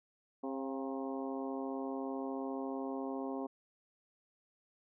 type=harmonic tone with a mistuned harmonic; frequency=134 Hz; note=C3; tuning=42 cents sharp; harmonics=2 / 3 / 4 / 5 / 6 / 7 / 8; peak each=-39 / -43 / -45 / -47 / -49 / -50 / -51 dBFS; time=0.43-3.47 s; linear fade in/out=10 ms; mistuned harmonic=5; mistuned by=+58 cents; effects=none

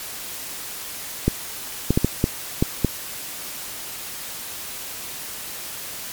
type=clicks; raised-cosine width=3 ms; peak=-3 dBFS; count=7; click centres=1.28 / 1.906 / 1.975 / 2.046 / 2.241 / 2.625 / 2.847 s; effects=white hiss -33 dBFS RMS until 6.12 s + MP3 96 kbps

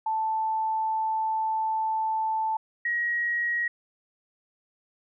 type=tone pair in turn; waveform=sine; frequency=880 / 1897.2 Hz; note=A5 / A#6; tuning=0 / +30 cents; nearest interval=octave + minor second; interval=1330 cents; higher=second; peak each=-24 dBFS; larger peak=neither; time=0.06-2.57 / 2.85-3.68 s; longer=first; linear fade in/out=5 ms; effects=none

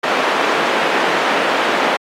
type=band-pass noise; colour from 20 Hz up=pink; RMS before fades=-17 dBFS; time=0.03-1.97 s; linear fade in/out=10 ms; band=410 to 2300 Hz; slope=12 dB/octave; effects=high-pass 200 Hz 12 dB/octave + AAC 48 kbps

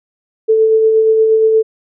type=tone with tremolo; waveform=sine; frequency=441.2 Hz; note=A4; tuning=5 cents sharp; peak=-6 dBFS; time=0.48-1.63 s; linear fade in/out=20 ms; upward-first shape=sine; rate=8.5 Hz; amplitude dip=30%; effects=none

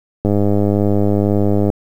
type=click train; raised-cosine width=2 ms; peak=-3 dBFS; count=149; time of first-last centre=0.25-1.701 s; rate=102 Hz; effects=7-bit

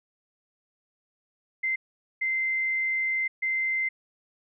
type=tone bursts at uneven times; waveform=sine; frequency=2078 Hz; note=C7; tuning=12 cents flat; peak=-24 dBFS; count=3; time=1.63-1.76 / 2.21-3.28 / 3.42-3.89 s; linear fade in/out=10 ms; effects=none

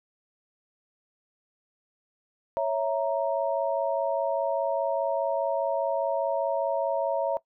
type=chord; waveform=sine; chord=A# diminished; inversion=first; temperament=equal with one note detuned; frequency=554.4 / 659.3 / 935 Hz; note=C#5 / E5 / A#5; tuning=0 / 0 / +5 cents; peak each=-27 / -27 / -31 dBFS; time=2.57-7.37 s; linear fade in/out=0 ms; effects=noise-tail reverb RT60 0.1 s tail -19 dB re dry

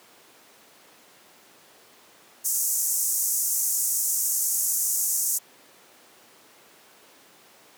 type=band-pass noise; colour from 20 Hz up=pink; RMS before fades=-25 dBFS; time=2.44-5.39 s; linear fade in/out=20 ms; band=6200 to 16000 Hz; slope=48 dB/octave; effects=pink hiss -53 dBFS RMS until 7.77 s + high-pass 300 Hz 12 dB/octave

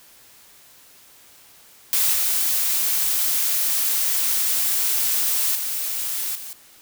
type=noise with level steps; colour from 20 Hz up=blue; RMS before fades=-19 / -21 / -26 / -35 dBFS; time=1.93-6.53 s; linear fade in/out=0 ms; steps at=2.13 / 5.55 / 6.35 s; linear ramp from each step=5 ms; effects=white hiss -50 dBFS RMS until 6.81 s

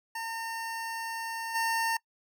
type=tone with level steps; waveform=25% pulse; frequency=910 Hz; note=A#5; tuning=42 cents flat; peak=-30 / -23 dBFS; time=0.15-1.97 s; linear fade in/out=5 ms; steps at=1.54 s; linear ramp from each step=20 ms; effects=noise-tail reverb RT60 0.1 s tail -24 dB re dry

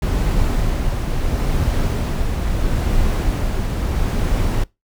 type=noise with tremolo; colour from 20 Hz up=brown; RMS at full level=-17 dBFS; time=0.02-4.64 s; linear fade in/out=5 ms; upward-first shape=sine; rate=0.75 Hz; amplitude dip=30%; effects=noise-tail reverb RT60 0.2 s tail -22 dB re dry

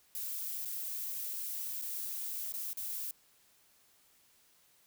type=noise with dropouts; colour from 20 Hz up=violet; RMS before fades=-39 dBFS; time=0.15-3.11 s; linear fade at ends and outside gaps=2 ms; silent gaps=0.65-0.655 / 1.816-1.821 / 2.523-2.538 / 2.732-2.771 s; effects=white hiss -67 dBFS RMS until 4.86 s

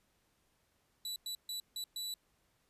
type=tone bursts at uneven times; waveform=sawtooth; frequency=3951 Hz; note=B7; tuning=in tune; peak=-35 dBFS; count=5; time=1.05-1.16 / 1.26-1.35 / 1.49-1.6 / 1.76-1.84 / 1.96-2.14 s; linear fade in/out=2 ms; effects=pink hiss -75 dBFS RMS until 2.69 s + resampled to 32000 Hz

